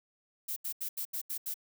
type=noise bursts; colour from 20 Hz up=violet; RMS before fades=-36 dBFS; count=7; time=0.48-1.542 s; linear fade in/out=10 ms; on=84 ms; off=79 ms; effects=none